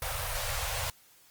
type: band-stop noise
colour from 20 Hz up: pink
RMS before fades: -33 dBFS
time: 0.02-0.9 s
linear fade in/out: 2 ms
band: 130 to 490 Hz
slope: 96 dB/octave
effects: white hiss -60 dBFS RMS until 1.3 s + Opus 32 kbps